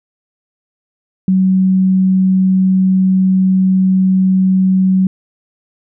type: tone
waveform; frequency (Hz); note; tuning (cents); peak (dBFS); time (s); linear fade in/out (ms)
sine; 188.1; F#3; +29; -8; 1.28-5.07; 2
effects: none

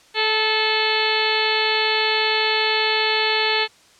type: harmonic tone with a mistuned harmonic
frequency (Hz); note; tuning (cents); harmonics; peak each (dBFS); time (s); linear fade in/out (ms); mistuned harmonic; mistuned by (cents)
434.8; A4; -21; 1 / 2 / 3 / 4 / 5 / 6 / 7 / 8 / 9 / 10; -25 / -25 / -31 / -26 / -26 / -26 / -27 / -27 / -31 / -25; 0.14-3.68; 50; 2; +15
effects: white hiss -52 dBFS RMS until 3.99 s + low-pass 7000 Hz 12 dB/octave

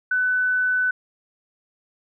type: tone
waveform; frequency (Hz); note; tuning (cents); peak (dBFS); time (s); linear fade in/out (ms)
sine; 1500; F#6; +23; -18; 0.11-0.91; 5
effects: none

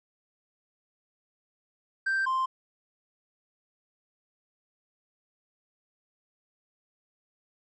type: tone pair in turn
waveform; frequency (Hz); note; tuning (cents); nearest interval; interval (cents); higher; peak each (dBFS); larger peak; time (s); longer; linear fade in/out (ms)
triangle; 1568 / 1046.5; G6 / C6; 0 / 0; perfect fifth; 700; first; -22; neither; 2.06-2.26 / 2.26-2.46; neither; 10
effects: tanh soft clip ceiling -19 dBFS + resampled to 22050 Hz

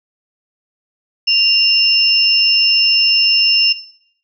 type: tone pair together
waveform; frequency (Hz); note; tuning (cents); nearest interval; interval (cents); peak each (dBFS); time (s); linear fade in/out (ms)
sine; 2794 / 5293; F7 / E8; 0 / +6; major seventh; 1106; -13; 1.27-3.73; 10
effects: noise-tail reverb RT60 0.7 s tail -17 dB re dry

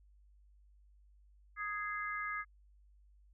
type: harmonic tone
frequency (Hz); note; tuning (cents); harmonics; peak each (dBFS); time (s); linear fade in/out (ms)
415.3; G#4; 0; 3 / 4 / 5; -40 / -41 / -42; 1.56-2.45; 50
effects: added 50 Hz sine -61 dBFS peak until 3.33 s

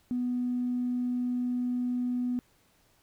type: tone with tanh clipping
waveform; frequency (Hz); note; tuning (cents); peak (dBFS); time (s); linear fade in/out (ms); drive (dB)
triangle; 246.9; B3; 0; -27; 0.11-2.39; 0; 4
effects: pink hiss -66 dBFS RMS until 3.02 s

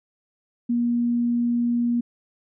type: tone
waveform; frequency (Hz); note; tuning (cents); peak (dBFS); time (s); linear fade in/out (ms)
sine; 238.4; A#3; +39; -19; 0.69-2.01; 10
effects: none

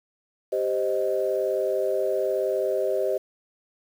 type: chord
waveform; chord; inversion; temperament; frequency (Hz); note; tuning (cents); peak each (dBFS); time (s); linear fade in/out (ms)
sine; C minor; second; equal; 392 / 523.3 / 622.3; G4 / C5 / Eb5; 0 / 0 / 0; -26; 0.52-3.18; 10
effects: tanh soft clip ceiling -12 dBFS + 8-bit

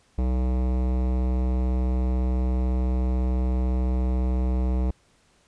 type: tone with hard clipping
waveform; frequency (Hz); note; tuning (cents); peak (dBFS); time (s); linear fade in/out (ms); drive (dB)
sine; 63; B1; +35; -23; 0.18-4.91; 5; 18
effects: pink hiss -62 dBFS RMS until 5.47 s + resampled to 22050 Hz

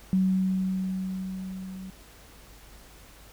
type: tone with level ramp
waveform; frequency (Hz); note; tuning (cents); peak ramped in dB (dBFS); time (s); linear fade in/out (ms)
sine; 188.1; F#3; +29; -19 to -37; 0.13-1.9; 0
effects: added 50 Hz sine -52 dBFS peak until 3.32 s + pink hiss -52 dBFS RMS until 3.32 s

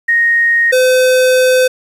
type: tone pair in turn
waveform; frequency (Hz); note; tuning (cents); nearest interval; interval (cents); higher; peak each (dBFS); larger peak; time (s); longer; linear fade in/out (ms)
sine / square; 1864.7 / 510.7; A#6 / C5; 0 / -42; octave + minor seventh; 2242; first; -8; neither; 0.08-0.72 / 0.72-1.68; second; 10
effects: resampled to 32000 Hz + 7-bit

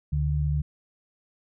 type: tone pair together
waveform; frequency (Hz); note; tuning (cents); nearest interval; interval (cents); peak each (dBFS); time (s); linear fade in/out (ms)
sine; 72.6 / 147.14; D2 / D3; -19 / +4; octave; 1223; -25; 0.12-0.62; 10
effects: none

